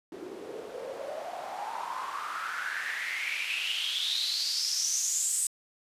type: noise with band-pass filter sweep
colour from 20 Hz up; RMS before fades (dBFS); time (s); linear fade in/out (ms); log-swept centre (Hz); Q
white; -33; 0.12-5.47; 2; 330 to 8400; 7.2
effects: resampled to 32000 Hz